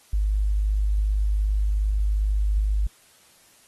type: tone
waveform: sine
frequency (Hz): 51.3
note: G#1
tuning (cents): -21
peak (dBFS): -19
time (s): 0.13-2.87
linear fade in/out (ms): 5
effects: white hiss -56 dBFS RMS until 3.67 s + AAC 32 kbps